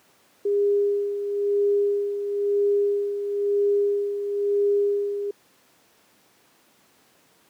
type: tone with tremolo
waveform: sine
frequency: 405.9 Hz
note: G#4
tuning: 40 cents flat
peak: -17 dBFS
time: 0.45-5.31 s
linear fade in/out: 5 ms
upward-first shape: sine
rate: 1 Hz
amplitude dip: 60%
effects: pink hiss -59 dBFS RMS until 7.49 s + high-pass 200 Hz 12 dB/octave